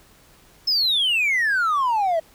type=exponential sweep; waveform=triangle; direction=down; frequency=5300 to 630 Hz; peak=-15 dBFS; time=0.67-2.2 s; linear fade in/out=10 ms; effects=tanh soft clip ceiling -13 dBFS + pink hiss -53 dBFS RMS until 2.34 s